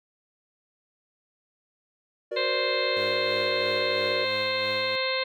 triangle chord, Gb augmented, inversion none, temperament equal with one note detuned, 370 / 472.9 / 587.3 Hz, Gb4 / Bb4 / D5, 0 / +25 / 0 cents, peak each -33 / -31 / -30 dBFS, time 2.31-4.25 s, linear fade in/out 10 ms
harmonic tone, 523.3 Hz, C5, in tune, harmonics 1 / 2 / 3 / 4 / 5 / 6 / 7 / 8, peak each -29 / -34 / -37 / -31 / -35 / -41 / -34 / -32 dBFS, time 2.36-5.24 s, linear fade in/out 10 ms
10% pulse tone with tremolo, 101.9 Hz, G#2, 32 cents flat, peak -30 dBFS, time 2.96-4.96 s, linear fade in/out 5 ms, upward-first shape sine, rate 3 Hz, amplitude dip 45%
effects none

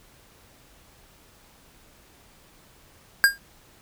square tone with exponential decay, 1613 Hz, G6, 49 cents sharp, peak -10 dBFS, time 3.24-3.38 s, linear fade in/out 0 ms, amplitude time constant 29 ms, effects pink hiss -55 dBFS RMS until 3.81 s

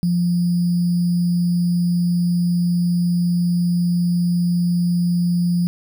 sine tone with sample-and-hold, 174.61 Hz, F3, in tune, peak -15 dBFS, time 0.03-5.67 s, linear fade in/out 0 ms, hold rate 4900 Hz, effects none

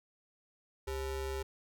square ring-modulated tone, 233.1 Hz, A#3, in tune, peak -33 dBFS, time 0.87-1.43 s, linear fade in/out 10 ms, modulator 165 Hz, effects none

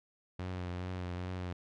sawtooth tone with vibrato, 90.3 Hz, F#2, 42 cents flat, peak -33 dBFS, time 0.39-1.53 s, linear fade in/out 5 ms, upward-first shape triangle, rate 2.4 Hz, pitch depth 39 cents each way, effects low-pass 4000 Hz 12 dB/octave

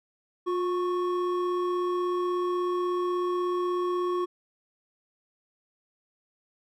triangle tone pair together, 356.2 / 1105 Hz, F4 / C#6, +34 / -6 cents, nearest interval octave + minor sixth, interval 1960 cents, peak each -24 / -30 dBFS, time 0.46-4.26 s, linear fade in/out 20 ms, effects none

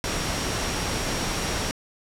sine tone in noise, 5610 Hz, F8, 7 cents sharp, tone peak -37 dBFS, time 0.04-1.71 s, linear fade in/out 0 ms, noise pink, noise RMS -27 dBFS, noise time 0.04-1.71 s, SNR -13 dB, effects low-pass 9000 Hz 12 dB/octave

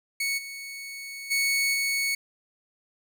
sawtooth tone with level steps, 2217 Hz, C#7, in tune, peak -22 / -33 / -19 / -21 dBFS, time 0.2-2.15 s, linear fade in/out 5 ms, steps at 0.37 / 1.3 / 1.73 s, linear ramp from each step 20 ms, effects none

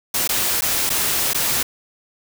white noise with dropouts, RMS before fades -20 dBFS, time 0.14-1.63 s, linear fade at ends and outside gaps 5 ms, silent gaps 0.276-0.291 / 0.61-0.62 / 0.894-0.901 / 1.334-1.345 s, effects none

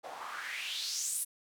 white noise with band-pass filter sweep, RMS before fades -38 dBFS, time 0.03-1.25 s, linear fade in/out 20 ms, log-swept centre 630 to 11000 Hz, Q 3.8, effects none

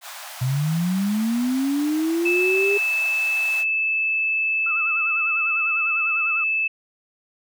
pink high-pass noise, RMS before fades -37 dBFS, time 0.01-3.65 s, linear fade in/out 50 ms, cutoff 620 Hz, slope 96 dB/octave
sine linear sweep, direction up, 123.2 to 408 Hz, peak -19 dBFS, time 0.41-2.78 s, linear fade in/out 10 ms
sine tone, 2622 Hz, E7, 10 cents flat, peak -19 dBFS, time 2.25-6.68 s, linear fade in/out 10 ms
sine tone with vibrato, 1300 Hz, E6, 24 cents flat, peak -29 dBFS, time 4.66-6.44 s, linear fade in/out 5 ms, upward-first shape sine, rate 10 Hz, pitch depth 110 cents each way
effects none

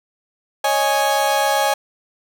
35% pulse chord, C# suspended second, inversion none, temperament equal, 554.4 / 622.3 / 830.6 Hz, C#5 / D#5 / G#5, 0 / 0 / 0 cents, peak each -20 / -21 / -16 dBFS, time 0.64-1.74 s, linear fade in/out 5 ms, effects none

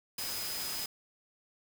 sine tone in noise, 5020 Hz, D#8, 15 cents sharp, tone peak -40 dBFS, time 0.18-0.86 s, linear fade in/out 5 ms, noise white, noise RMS -38 dBFS, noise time 0.18-0.86 s, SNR -5 dB, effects none

